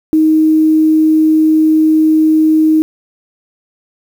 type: tone with quantisation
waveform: sine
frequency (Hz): 313.7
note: D#4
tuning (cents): +14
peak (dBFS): -6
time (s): 0.13-2.82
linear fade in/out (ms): 0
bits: 6
effects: none